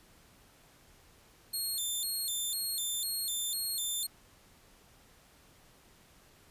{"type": "tone with vibrato", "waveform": "10% pulse", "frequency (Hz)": 3903, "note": "B7", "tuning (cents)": -21, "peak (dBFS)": -25, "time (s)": [1.53, 4.07], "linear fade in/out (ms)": 10, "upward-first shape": "square", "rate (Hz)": 2, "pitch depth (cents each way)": 160, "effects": ["pink hiss -61 dBFS RMS until 6.5 s", "resampled to 32000 Hz"]}